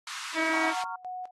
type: high-pass noise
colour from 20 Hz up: pink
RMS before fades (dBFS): -37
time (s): 0.07-0.83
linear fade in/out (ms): 2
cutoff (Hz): 1000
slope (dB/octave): 48
type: harmonic tone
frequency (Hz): 321.7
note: E4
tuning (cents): -42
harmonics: 1 / 2 / 3 / 4 / 5 / 6 / 7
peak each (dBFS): -31 / -34 / -35 / -37 / -34 / -35 / -31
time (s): 0.34-0.74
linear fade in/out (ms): 50
type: chord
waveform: sine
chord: Gb major seventh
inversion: none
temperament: just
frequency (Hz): 740 / 925 / 1110 / 1387.5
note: Gb5 / Bb5 / Db6 / F6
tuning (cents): 0 / -14 / +2 / -12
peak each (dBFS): -40 / -36 / -39 / -40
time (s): 0.53-0.96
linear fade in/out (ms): 5
type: tone with tremolo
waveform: sine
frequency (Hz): 734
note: F#5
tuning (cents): -14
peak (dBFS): -34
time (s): 0.63-1.31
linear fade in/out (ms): 5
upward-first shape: square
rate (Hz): 2.4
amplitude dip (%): 80
effects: low-pass 7000 Hz 12 dB/octave + AAC 32 kbps